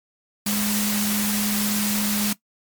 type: tone in noise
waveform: sine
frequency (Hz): 207.7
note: G#3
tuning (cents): 0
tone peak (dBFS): -23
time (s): 0.46-2.33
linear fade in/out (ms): 5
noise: white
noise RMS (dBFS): -25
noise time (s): 0.46-2.33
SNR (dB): -1
effects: noise-tail reverb RT60 0.1 s tail -18 dB re dry + MP3 96 kbps